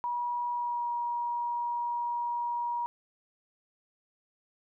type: tone with pitch glide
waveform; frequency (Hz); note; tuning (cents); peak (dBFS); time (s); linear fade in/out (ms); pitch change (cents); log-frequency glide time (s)
sine; 964 to 954; B5 to A#5; -42 to +40; -29; 0.04-2.86; 0; -18; 0.52-0.89
effects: none